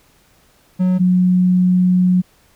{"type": "tone pair in turn", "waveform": ["triangle", "sine"], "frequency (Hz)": [183.5, 181.81], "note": ["F#3", "F#3"], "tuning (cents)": [-14, -30], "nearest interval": "unison", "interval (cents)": 16, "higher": "first", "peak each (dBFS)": -10, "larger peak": "neither", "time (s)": [[0.79, 0.99], [0.99, 2.22]], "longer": "second", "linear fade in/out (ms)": 20, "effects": ["pink hiss -54 dBFS RMS until 2.55 s"]}